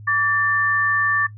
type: tone pair together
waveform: sine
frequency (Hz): 1153.7 / 1780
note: D6 / A6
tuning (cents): -31 / +20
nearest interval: minor sixth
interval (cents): 751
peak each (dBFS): -21 / -18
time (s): 0.07-1.27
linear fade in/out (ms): 10
effects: noise-tail reverb RT60 0.1 s tail -19 dB re dry + added 105 Hz sine -36 dBFS peak until 1.37 s